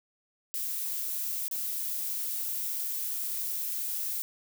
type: noise with dropouts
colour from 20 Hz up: violet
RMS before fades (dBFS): -33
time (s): 0.54-4.22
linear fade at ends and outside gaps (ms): 0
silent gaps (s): 1.481-1.512
effects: none

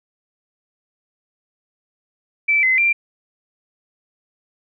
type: tone with pitch steps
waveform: sine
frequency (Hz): 2322 / 2048 / 2369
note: D7 / C7 / D7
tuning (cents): -20 / -38 / +14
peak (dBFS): -13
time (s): 2.48-2.93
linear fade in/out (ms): 10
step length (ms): 150
effects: none

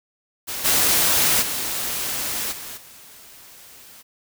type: noise with level steps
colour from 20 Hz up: white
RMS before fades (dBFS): -29 / -18 / -26 / -35 / -45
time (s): 0.47-4.03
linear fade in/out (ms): 20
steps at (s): 0.64 / 1.41 / 2.51 / 2.76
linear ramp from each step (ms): 20
effects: none

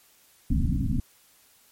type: low-pass noise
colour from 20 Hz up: pink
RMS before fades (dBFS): -24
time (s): 0.5-1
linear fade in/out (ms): 5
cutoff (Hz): 280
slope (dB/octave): 96
effects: white hiss -59 dBFS RMS until 1.71 s + MP3 64 kbps

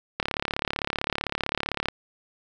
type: click train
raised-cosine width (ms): 0.3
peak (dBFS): -9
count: 61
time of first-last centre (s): 0.2-1.885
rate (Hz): 35.6
effects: none

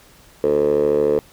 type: tone with band-pass filter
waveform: 10% pulse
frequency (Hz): 73.42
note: D2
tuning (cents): 0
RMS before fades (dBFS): -17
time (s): 0.44-1.19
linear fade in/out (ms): 0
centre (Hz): 470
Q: 7.7
effects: pink hiss -49 dBFS RMS until 1.32 s

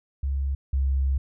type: tone pair in turn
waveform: sine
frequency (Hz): 68.5 / 67.4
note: C#2 / C#2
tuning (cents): -20 / -48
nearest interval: unison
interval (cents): 28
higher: first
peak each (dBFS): -23 / -20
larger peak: second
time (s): 0.23-0.55 / 0.73-1.18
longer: second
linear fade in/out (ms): 5
effects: none

